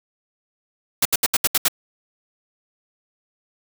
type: noise bursts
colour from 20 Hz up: white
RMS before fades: -17 dBFS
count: 7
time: 1.02-1.683 s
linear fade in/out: 5 ms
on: 33 ms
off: 72 ms
effects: none